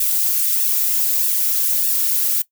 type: noise with flanger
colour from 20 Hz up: violet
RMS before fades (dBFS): -18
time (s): 0-2.42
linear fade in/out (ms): 5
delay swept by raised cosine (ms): 1.1 to 3.9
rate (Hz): 1.6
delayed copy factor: +0.85
effects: noise-tail reverb RT60 0.1 s tail -19 dB re dry